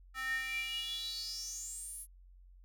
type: tone with high-pass filter sweep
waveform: square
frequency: 261.6 Hz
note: C4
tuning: in tune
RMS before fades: -40 dBFS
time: 0.14-2.07 s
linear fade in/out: 50 ms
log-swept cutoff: 1500 to 11000 Hz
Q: 9.4
effects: added 45 Hz sine -55 dBFS peak until 2.64 s